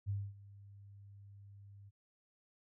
sine tone with ADSR envelope, 100 Hz, G2, 35 cents sharp, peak -33 dBFS, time 0.06-1.91 s, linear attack 34 ms, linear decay 240 ms, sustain -20 dB, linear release 30 ms, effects none

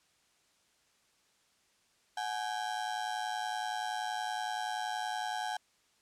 35% pulse ring-modulated tone, 792 Hz, G5, 18 cents sharp, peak -29 dBFS, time 2.17-5.57 s, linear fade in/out 5 ms, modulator 55.3 Hz, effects white hiss -70 dBFS RMS until 6.01 s + low-pass 8000 Hz 12 dB/octave

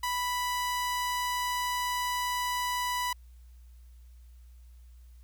sawtooth tone, 987.8 Hz, B5, in tune, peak -25 dBFS, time 0.03-3.13 s, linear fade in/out 5 ms, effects added 60 Hz sine -49 dBFS peak until 5.23 s + white hiss -70 dBFS RMS until 5.23 s

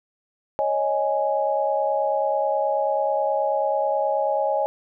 sine chord, C# suspended second, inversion none, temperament just, 554.4 / 623.7 / 831.5 Hz, C#5 / D#5 / G#5, 0 / +4 / +2 cents, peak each -24 dBFS, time 0.59-4.66 s, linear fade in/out 0 ms, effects none

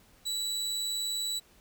30% pulse tone, 3940 Hz, B7, 5 cents flat, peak -28 dBFS, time 0.25-1.4 s, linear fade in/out 20 ms, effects pink hiss -61 dBFS RMS until 1.6 s

